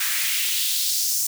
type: noise with high-pass filter sweep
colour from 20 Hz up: white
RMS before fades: -23 dBFS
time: 0-1.27 s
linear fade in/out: 5 ms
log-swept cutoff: 1600 to 6600 Hz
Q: 2
effects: none